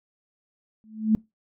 sine tone with exponential growth, 217.8 Hz, A3, 17 cents flat, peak -13 dBFS, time 0.84-1.15 s, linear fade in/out 0 ms, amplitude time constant 67 ms, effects noise-tail reverb RT60 0.2 s tail -23 dB re dry

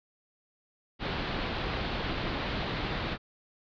pink low-pass noise, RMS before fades -33 dBFS, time 0.99-3.18 s, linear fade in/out 50 ms, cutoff 4300 Hz, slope 48 dB/octave, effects none

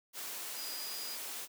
sine tone in noise, 4904 Hz, D#8, 26 cents flat, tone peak -43 dBFS, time 0.54-1.18 s, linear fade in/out 50 ms, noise white, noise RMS -42 dBFS, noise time 0.13-1.48 s, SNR -4 dB, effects high-pass 300 Hz 12 dB/octave

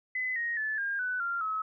sine tone with pitch steps, 2019 / 1872.9 / 1737.5 / 1611.8 / 1495.2 / 1387 / 1286.7 Hz, B6 / A#6 / A6 / G6 / F#6 / F6 / E6, +38 / +8 / -22 / +48 / +18 / -12 / -42 cents, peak -29 dBFS, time 0.15-1.62 s, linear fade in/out 5 ms, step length 210 ms, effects none

